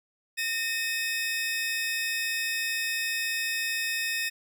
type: tone pair together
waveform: sawtooth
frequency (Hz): 1834 / 2543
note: A#6 / D#7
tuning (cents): -29 / +37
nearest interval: tritone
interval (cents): 566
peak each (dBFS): -27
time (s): 0.37-4.3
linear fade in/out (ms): 20
effects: none